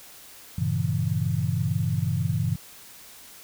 sine chord, G diminished seventh, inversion none, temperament equal, 98 / 116.54 / 138.59 / 164.81 Hz, G2 / Bb2 / Db3 / Fb3, 0 / 0 / 0 / 0 cents, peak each -28 dBFS, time 0.58-2.56 s, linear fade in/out 5 ms, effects white hiss -47 dBFS RMS until 3.43 s

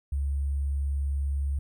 sine tone with sample-and-hold, 69.8 Hz, C#2, 13 cents sharp, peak -25 dBFS, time 0.12-1.59 s, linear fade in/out 5 ms, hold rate 8820 Hz, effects none

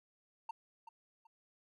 triangle tone with echo, 909 Hz, A#5, 44 cents flat, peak -36 dBFS, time 0.49-0.51 s, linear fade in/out 5 ms, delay 380 ms, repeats 2, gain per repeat -11 dB, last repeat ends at 1.27 s, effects none

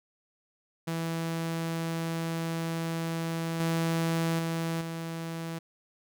sawtooth tone with level steps, 164.81 Hz, E3, in tune, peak -26 / -22 / -25 / -30 dBFS, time 0.87-5.59 s, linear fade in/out 10 ms, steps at 3.6 / 4.39 / 4.81 s, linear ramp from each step 2 ms, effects none

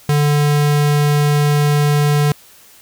square tone, 146.83 Hz, D3, in tune, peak -12 dBFS, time 0.09-2.32 s, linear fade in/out 2 ms, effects white hiss -45 dBFS RMS until 2.81 s

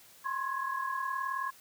sine tone cluster, 1038 / 1077 / 1668 Hz, C6 / C6 / G#6, -14 / +50 / +7 cents, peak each -37 / -34 / -38 dBFS, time 0.24-1.51 s, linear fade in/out 20 ms, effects white hiss -57 dBFS RMS until 1.6 s + high-pass 60 Hz 12 dB/octave

